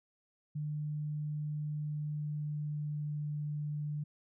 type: tone with pitch glide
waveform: sine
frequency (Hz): 150 to 148.71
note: D3 to D3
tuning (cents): +37 to +22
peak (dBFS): -34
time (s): 0.55-4.04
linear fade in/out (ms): 10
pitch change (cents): -15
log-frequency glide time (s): 1.81-3.26
effects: none